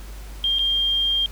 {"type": "tone with dropouts", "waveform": "sine", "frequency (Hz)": 3200, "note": "G7", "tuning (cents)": 35, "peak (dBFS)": -18, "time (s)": [0.44, 1.26], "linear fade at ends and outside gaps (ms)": 1, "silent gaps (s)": [0.586, 0.592], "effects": ["added 50 Hz sine -34 dBFS peak until 1.31 s", "pink hiss -45 dBFS RMS until 1.31 s"]}